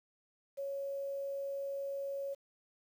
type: tone with quantisation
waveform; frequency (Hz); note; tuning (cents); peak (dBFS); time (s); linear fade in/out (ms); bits
sine; 554.4; C#5; 0; -36; 0.57-2.35; 20; 10
effects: none